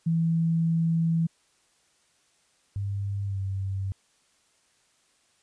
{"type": "tone", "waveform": "sine", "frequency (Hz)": 164.81, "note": "E3", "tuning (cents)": 0, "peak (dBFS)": -21, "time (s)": [0.06, 1.27], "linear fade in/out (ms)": 10}
{"type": "tone with pitch glide", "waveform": "sine", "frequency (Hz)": [99.9, 96.72], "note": ["G2", "G2"], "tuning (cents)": [33, -23], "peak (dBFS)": -27, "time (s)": [2.76, 3.92], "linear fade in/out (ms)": 0, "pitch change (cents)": -56, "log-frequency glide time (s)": [3.25, 3.39]}
{"effects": ["white hiss -66 dBFS RMS until 5.42 s", "resampled to 22050 Hz"]}